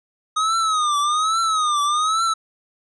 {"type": "tone with vibrato", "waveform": "square", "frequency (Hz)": 1249, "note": "D#6", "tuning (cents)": 6, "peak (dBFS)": -18, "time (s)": [0.36, 2.34], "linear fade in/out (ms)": 10, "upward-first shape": "triangle", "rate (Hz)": 1.2, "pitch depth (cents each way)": 140, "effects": ["resampled to 22050 Hz"]}